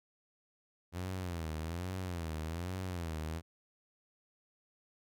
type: tone with vibrato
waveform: sawtooth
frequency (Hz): 85.6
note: F2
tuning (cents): -34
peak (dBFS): -33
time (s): 0.92-3.42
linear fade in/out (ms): 50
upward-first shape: sine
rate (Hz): 1.2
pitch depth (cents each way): 160
effects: none